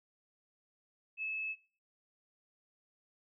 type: tone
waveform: sine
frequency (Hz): 2600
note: E7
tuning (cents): -24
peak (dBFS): -35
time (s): 1.17-1.56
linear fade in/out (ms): 50
effects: noise-tail reverb RT60 0.5 s tail -20 dB re dry